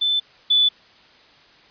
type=tone pair in turn; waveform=sine; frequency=3520 / 3478 Hz; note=A7 / A7; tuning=0 / -21 cents; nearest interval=unison; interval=21 cents; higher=first; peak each=-17 / -13 dBFS; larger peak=second; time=0.01-0.2 / 0.5-0.69 s; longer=neither; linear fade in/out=10 ms; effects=white hiss -51 dBFS RMS until 1.7 s + resampled to 11025 Hz